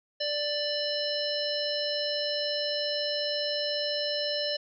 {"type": "harmonic tone with a mistuned harmonic", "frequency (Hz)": 587.3, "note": "D5", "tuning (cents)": 0, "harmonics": [1, 3, 5, 7, 9], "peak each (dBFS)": [-31, -40, -35, -34, -34], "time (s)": [0.2, 4.57], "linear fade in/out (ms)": 10, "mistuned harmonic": 5, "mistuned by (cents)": 20, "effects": []}